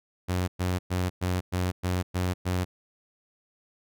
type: tone bursts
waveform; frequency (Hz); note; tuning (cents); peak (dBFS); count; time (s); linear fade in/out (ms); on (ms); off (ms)
sawtooth; 90.8; F#2; -32; -21; 8; 0.28-2.65; 20; 200; 110
effects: none